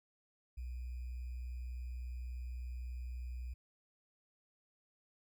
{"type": "tone with sample-and-hold", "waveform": "sine", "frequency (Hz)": 61.74, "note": "B1", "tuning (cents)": 0, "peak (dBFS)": -40, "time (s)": [0.57, 3.54], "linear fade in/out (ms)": 10, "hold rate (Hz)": 2450, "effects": []}